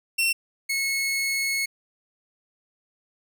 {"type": "tone pair in turn", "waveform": "sawtooth", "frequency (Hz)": [2713, 2187], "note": ["E7", "C#7"], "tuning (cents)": [49, -24], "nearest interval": "major third", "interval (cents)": 373, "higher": "first", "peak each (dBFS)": [-17, -20], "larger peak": "first", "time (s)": [[0.18, 0.33], [0.69, 1.66]], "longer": "second", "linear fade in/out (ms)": 10, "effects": []}